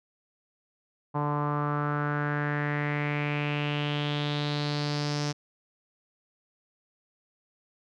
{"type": "tone with low-pass filter sweep", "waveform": "sawtooth", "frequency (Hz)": 146.83, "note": "D3", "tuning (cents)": 0, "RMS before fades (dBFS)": -29, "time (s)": [1.14, 5.33], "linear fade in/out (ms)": 20, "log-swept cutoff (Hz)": [980, 5600], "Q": 4.5, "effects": []}